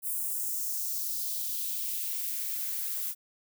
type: noise with high-pass filter sweep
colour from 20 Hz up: violet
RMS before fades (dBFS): -33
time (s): 0.02-3.15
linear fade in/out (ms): 50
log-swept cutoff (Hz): 9800 to 1100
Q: 1.7
effects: none